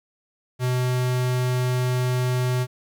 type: tone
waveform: square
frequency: 125.9 Hz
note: B2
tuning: 34 cents sharp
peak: -21 dBFS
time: 0.59-2.67 s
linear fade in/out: 50 ms
effects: 10-bit